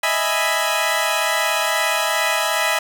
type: chord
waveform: 15% pulse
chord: E major seventh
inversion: third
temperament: equal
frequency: 622.3 / 659.3 / 830.6 / 987.8 Hz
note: D#5 / E5 / G#5 / B5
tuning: 0 / 0 / 0 / 0 cents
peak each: -17 dBFS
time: 0.03-2.79 s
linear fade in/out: 5 ms
effects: none